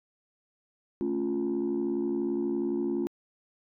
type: chord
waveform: sine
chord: A augmented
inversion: none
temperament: equal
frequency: 220 / 277.2 / 349.2 Hz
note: A3 / C#4 / E#4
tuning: 0 / 0 / 0 cents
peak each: -32 / -30 / -28 dBFS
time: 1.01-3.07 s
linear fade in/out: 0 ms
effects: tanh soft clip ceiling -22 dBFS